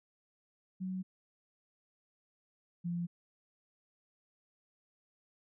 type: tone pair in turn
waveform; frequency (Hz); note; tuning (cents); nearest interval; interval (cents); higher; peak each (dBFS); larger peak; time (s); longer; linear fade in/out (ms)
sine; 186.5 / 172.87; F#3 / F3; +14 / -17; minor second; 131; first; -35 / -33; second; 0.8-1.03 / 2.84-3.07; neither; 20
effects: none